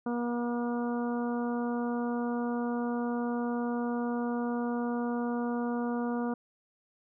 harmonic tone, 239.4 Hz, A#3, 46 cents sharp, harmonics 1 / 2 / 3 / 4 / 5 / 6, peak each -30 / -36 / -40 / -42 / -44 / -46 dBFS, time 0.06-6.34 s, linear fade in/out 5 ms, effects none

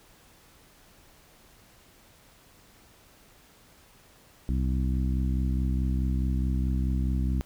harmonic tone, 64.7 Hz, C2, 19 cents flat, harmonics 1 / 2 / 3 / 4 / 5, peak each -25 / -32 / -33 / -36 / -42 dBFS, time 4.49-7.41 s, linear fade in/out 0 ms, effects pink hiss -57 dBFS RMS until 7.45 s

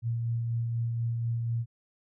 sine tone with tremolo, 116.54 Hz, A#2, in tune, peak -26 dBFS, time 0.02-1.66 s, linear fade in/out 50 ms, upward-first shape sine, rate 4.1 Hz, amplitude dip 25%, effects none

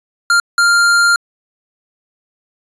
square tone bursts at uneven times, 1397 Hz, F6, in tune, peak -9 dBFS, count 2, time 0.3-0.4 / 0.58-1.16 s, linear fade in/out 2 ms, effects resampled to 22050 Hz

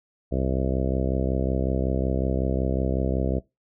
harmonic tone, 65.41 Hz, C2, in tune, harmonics 1 / 2 / 3 / 4 / 5 / 6 / 7 / 8 / 9 / 10, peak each -26 / -29 / -31 / -32 / -33 / -34 / -34 / -35 / -36 / -36 dBFS, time 0.31-3.4 s, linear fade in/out 20 ms, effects noise-tail reverb RT60 0.2 s tail -21 dB re dry

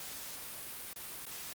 white noise with dropouts, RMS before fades -44 dBFS, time 0-1.53 s, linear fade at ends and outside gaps 2 ms, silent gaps 0.932-0.96 / 1.254-1.264 s, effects Opus 48 kbps

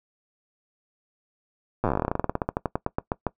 slowing click train, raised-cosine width 1 ms, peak -10 dBFS, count 30, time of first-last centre 1.84-3.267 s, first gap 8 ms, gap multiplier 1.11, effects noise-tail reverb RT60 0.1 s tail -20 dB re dry

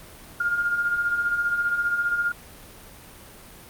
sine beating tone pair, 1400 / 1415 Hz, F6 / F6, +4 / +22 cents, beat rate 15 Hz, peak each -30 / -22 dBFS, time 0.4-2.32 s, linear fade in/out 5 ms, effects pink hiss -45 dBFS RMS until 3.69 s + Opus 32 kbps

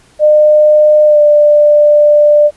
sine tone with pitch glide, 605 to 593.2 Hz, D#5 to D5, -49 to +17 cents, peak -3 dBFS, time 0.19-2.51 s, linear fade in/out 50 ms, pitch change -34 cents, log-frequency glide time 1.05-1.2 s, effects pink hiss -47 dBFS RMS until 2.56 s + resampled to 24000 Hz

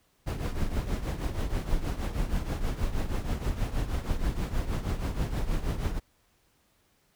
brown noise with tremolo, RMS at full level -26 dBFS, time 0.26-6 s, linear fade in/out 20 ms, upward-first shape triangle, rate 6.3 Hz, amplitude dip 75%, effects pink hiss -68 dBFS RMS until 7.15 s

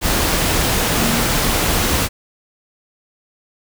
sine tone in noise, 233.1 Hz, A#3, in tune, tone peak -22 dBFS, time 0.95-1.27 s, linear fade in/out 50 ms, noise pink, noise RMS -17 dBFS, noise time 0.01-2.09 s, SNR -8 dB, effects none

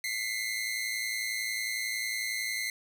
sawtooth tone pair together, 2015 / 2126 Hz, B6 / C7, +34 / +27 cents, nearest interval minor second, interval 93 cents, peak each -31 / -30 dBFS, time 0.04-2.7 s, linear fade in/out 2 ms, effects none

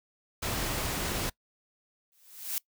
pink noise, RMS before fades -32 dBFS, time 0.42-1.3 s, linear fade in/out 10 ms
blue noise with exponential growth, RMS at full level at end -29 dBFS, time 2.12-2.58 s, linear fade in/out 0 ms, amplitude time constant 99 ms
effects noise-tail reverb RT60 0.1 s tail -23 dB re dry

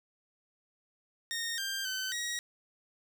15% pulse tone with pitch steps, 1848 / 1586 / 1527 / 1898 Hz, A#6 / G6 / G6 / A#6, -16 / +20 / -46 / +31 cents, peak -27 dBFS, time 1.31-2.39 s, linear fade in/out 0 ms, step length 270 ms, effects none

